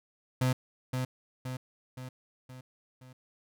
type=tone with echo; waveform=35% pulse; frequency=128.1 Hz; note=C3; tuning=36 cents flat; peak=-23 dBFS; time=0.41-0.53 s; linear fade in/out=5 ms; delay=520 ms; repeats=5; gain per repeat=-5 dB; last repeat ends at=3.13 s; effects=none